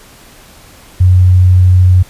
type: tone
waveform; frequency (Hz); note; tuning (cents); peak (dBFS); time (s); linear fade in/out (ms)
sine; 91.3; F#2; -23; -3; 1-2.03; 10
effects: pink hiss -39 dBFS RMS until 2.09 s + resampled to 32000 Hz